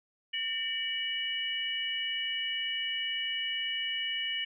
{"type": "tone cluster", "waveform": "sine", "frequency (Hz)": [1811, 2286, 2936], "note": ["A6", "D7", "F#7"], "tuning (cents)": [49, -47, -14], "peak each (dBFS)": [-38, -38, -32], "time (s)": [0.33, 4.45], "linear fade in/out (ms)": 10, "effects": []}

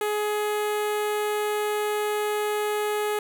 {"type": "tone with notch filter", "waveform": "sawtooth", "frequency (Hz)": 420, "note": "G#4", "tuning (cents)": 19, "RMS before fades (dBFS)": -26, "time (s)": [0.01, 3.19], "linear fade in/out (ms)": 2, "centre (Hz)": 5200, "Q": 1.4, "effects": []}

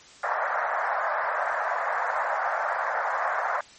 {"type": "band-pass noise", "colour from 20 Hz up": "pink", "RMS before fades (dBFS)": -27, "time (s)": [0.23, 3.61], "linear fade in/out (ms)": 5, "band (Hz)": [600, 1800], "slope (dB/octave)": 48, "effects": ["white hiss -50 dBFS RMS until 3.78 s", "MP3 32 kbps"]}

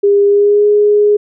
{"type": "tone with pitch glide", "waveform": "sine", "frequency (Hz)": [403.9, 415.5], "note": ["G#4", "G#4"], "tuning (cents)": [-48, 1], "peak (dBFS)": -6, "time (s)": [0.03, 1.17], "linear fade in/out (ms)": 10, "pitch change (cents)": 49, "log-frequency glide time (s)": [0.26, 0.66], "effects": []}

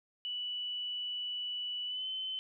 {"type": "tone with pitch glide", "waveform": "sine", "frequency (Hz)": [2960, 3057], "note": ["F#7", "G7"], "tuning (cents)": [0, -44], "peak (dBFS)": -35, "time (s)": [0.25, 2.39], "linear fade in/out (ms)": 0, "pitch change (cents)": 56, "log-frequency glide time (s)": [1.86, 2.07], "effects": []}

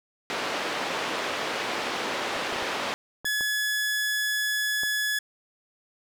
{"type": "band-pass noise", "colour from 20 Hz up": "pink", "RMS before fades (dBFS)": -30, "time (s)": [0.3, 2.94], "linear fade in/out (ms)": 0, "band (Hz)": [410, 3800], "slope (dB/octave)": 12}
{"type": "clicks", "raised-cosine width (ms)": 1, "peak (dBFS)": -25, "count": 7, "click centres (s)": [2.365, 2.525, 2.562, 2.625, 3.246, 3.409, 4.834]}
{"type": "tone", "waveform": "sawtooth", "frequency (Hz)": 1700, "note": "G#6", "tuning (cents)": 40, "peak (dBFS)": -21, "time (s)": [3.25, 5.19], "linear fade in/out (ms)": 5}
{"effects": []}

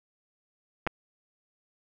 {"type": "clicks", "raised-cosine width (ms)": 0.5, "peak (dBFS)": -14, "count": 2, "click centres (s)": [0.867, 0.873], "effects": []}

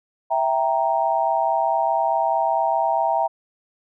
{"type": "chord", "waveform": "sine", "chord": "E diminished", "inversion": "none", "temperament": "equal", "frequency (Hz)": [659.3, 784, 932.3], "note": ["E5", "G5", "Bb5"], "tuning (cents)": [0, 0, 0], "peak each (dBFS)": -22, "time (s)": [0.3, 3.28], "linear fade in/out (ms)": 20, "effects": []}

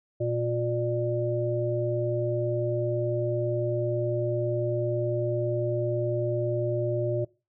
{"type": "harmonic tone", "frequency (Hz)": 119, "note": "A#2", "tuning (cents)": 36, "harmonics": [1, 3, 5], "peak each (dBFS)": [-29, -29, -29], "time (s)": [0.2, 7.25], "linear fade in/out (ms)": 10, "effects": ["noise-tail reverb RT60 0.3 s tail -21 dB re dry"]}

